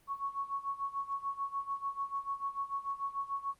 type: tone with tremolo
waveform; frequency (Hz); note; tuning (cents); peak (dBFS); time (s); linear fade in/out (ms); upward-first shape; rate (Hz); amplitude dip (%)
sine; 1108.7; C#6; 0; -31; 0.07-3.55; 50; sine; 6.8; 85
effects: pink hiss -67 dBFS RMS until 3.59 s + Opus 32 kbps